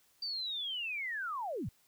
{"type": "linear sweep", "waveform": "sine", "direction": "down", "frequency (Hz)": [4679, 69.5], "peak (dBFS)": -35, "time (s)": [0.22, 1.69], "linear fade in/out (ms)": 5, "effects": ["white hiss -69 dBFS RMS until 1.87 s"]}